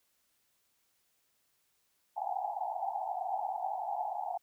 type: band-pass noise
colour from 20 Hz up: pink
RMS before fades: -36 dBFS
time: 2.16-4.38 s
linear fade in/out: 10 ms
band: 700 to 870 Hz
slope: 96 dB/octave
effects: white hiss -75 dBFS RMS until 4.42 s